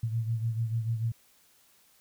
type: beating tone pair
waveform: sine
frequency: 113.1 / 119.9 Hz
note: A2 / A#2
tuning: +48 / +49 cents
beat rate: 6.8 Hz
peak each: -28 / -35 dBFS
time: 0.03-1.12 s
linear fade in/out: 5 ms
effects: white hiss -63 dBFS RMS until 2 s